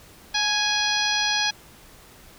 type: harmonic tone with a mistuned harmonic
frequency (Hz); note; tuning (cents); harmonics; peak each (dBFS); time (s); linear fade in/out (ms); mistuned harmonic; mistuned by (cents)
830.6; G#5; 0; 1 / 2 / 3 / 4 / 5 / 6 / 7; -29 / -27 / -29 / -27 / -28 / -29 / -31; 0.34-1.51; 10; 1; +27
effects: pink hiss -49 dBFS RMS until 2.38 s